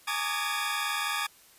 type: tone cluster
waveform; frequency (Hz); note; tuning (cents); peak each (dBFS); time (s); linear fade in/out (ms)
20% pulse; 829 / 909 / 1144 / 1223 / 1683; G#5 / A#5 / D6 / D#6 / G#6; -3 / -44 / -46 / -30 / +23; -32 / -34 / -30 / -28 / -30; 0.07-1.27; 10
effects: white hiss -57 dBFS RMS until 1.58 s + resampled to 32000 Hz